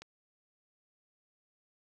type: click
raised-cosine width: 0.2 ms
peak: -29 dBFS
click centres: 0.02 s
effects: none